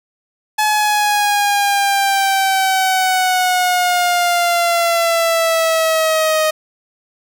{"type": "exponential sweep", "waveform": "sawtooth", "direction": "down", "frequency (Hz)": [855, 622.3], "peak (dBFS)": -9, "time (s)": [0.58, 6.51], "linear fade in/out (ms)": 10, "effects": []}